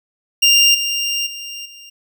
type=tone with level steps; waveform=25% pulse; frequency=2794 Hz; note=F7; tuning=in tune; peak=-5 / -14 / -24 / -33 dBFS; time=0.42-1.9 s; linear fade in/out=10 ms; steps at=0.74 / 1.26 / 1.65 s; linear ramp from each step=10 ms; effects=none